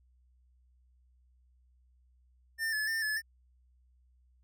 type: tone with vibrato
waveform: square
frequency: 1760 Hz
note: A6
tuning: in tune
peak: -31 dBFS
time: 2.58-3.22 s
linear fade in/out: 50 ms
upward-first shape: square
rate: 3.4 Hz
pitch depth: 39 cents each way
effects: added 62 Hz sine -63 dBFS peak until 4.43 s